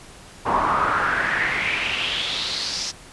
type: noise with band-pass filter sweep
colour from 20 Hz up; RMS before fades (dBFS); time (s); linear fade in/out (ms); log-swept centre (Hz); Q
brown; -23; 0.45-2.92; 20; 930 to 5600; 4.8
effects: pink hiss -44 dBFS RMS until 3.12 s + resampled to 24000 Hz